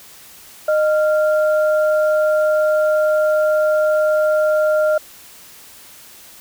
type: tone pair together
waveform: sine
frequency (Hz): 615.2 / 1389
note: D#5 / F6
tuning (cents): -20 / -10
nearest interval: octave + major second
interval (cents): 1410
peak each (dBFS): -13 / -23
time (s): 0.68-4.98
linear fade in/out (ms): 5
effects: white hiss -42 dBFS RMS until 6.4 s